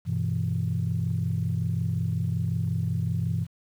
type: chord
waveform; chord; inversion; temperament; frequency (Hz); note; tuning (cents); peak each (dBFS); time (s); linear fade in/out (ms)
sine; E minor; first; equal; 98 / 123.47 / 164.81; G2 / B2 / E3; 0 / 0 / 0; -28; 0.05-3.47; 50
effects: tanh soft clip ceiling -16 dBFS + 9-bit

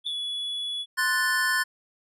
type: tone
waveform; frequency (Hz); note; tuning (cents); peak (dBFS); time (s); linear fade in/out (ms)
triangle; 3402; G#7; +41; -27; 0.04-0.86; 50
type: tone with exponential decay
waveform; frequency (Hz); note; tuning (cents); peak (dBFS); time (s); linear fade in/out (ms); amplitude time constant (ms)
sine; 3560; A7; +20; -26; 0.06-0.19; 5; 28
type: chord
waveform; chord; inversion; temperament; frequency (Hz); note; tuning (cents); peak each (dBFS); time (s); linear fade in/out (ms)
square; F# diminished; second; equal; 1046.5 / 1480 / 1760; C6 / F#6 / A6; 0 / 0 / 0; -31 / -28 / -25; 0.97-1.64; 20
effects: resampled to 32000 Hz

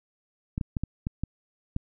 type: clicks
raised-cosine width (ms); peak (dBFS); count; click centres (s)
5; -16; 7; 0.579 / 0.612 / 0.768 / 0.836 / 1.069 / 1.236 / 1.764
effects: none

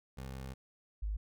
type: tone pair in turn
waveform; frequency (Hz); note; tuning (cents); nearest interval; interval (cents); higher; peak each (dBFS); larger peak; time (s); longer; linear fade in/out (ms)
20% pulse / sine; 65.9 / 51.84; C2 / G#1; +13 / -2; major third; 415; first; -37 / -33; second; 0.17-0.54 / 1.02-1.17; first; 10
effects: none

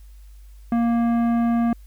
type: tone with tanh clipping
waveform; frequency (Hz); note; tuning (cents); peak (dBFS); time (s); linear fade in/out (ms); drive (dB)
triangle; 234; A#3; +7; -19; 0.72-1.73; 2; 17
effects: added 50 Hz sine -41 dBFS peak until 1.86 s + white hiss -61 dBFS RMS until 1.86 s

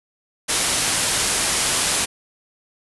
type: low-pass noise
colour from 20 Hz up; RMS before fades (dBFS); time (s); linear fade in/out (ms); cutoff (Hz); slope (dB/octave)
white; -21; 0.48-2.06; 20; 11000; 96
effects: none

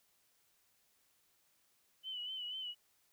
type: tone with vibrato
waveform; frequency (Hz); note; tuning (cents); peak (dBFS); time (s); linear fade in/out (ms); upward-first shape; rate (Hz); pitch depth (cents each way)
sine; 3002; F#7; +24; -40; 2.03-2.75; 50; sine; 4.1; 54
effects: white hiss -74 dBFS RMS until 3.12 s

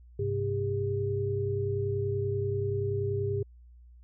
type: tone cluster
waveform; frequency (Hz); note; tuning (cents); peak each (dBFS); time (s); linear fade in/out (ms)
sine; 100.5 / 130.9 / 401.6; G2 / C3 / G4; +44 / +1 / +42; -31 / -35 / -30; 0.19-3.43; 5
effects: added 60 Hz sine -50 dBFS peak until 4.03 s

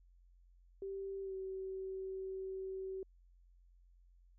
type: tone with pitch glide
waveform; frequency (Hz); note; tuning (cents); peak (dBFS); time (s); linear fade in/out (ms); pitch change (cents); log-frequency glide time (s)
sine; 390 to 380.9; G4 to G4; -9 to -50; -40; 0.82-3.03; 2; -41; 1.22-1.34
effects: added 44 Hz sine -62 dBFS peak until 4.38 s

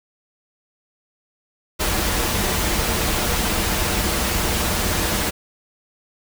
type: noise with comb filter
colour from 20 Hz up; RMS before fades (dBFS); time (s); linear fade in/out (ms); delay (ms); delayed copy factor
pink; -21; 1.79-5.31; 20; 7.4; -0.5
effects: none

